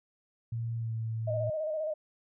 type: tone with pitch glide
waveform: sine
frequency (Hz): 115.4 to 112.31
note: A#2 to A2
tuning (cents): -17 to +36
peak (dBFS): -31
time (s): 0.52-1.5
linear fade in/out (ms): 5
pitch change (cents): -47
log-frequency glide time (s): 0.77-0.93
type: tone with vibrato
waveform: sine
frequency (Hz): 622.3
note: D#5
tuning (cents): 0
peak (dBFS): -30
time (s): 1.27-1.94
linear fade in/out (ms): 10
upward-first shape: square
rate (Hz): 15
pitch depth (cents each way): 38
effects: none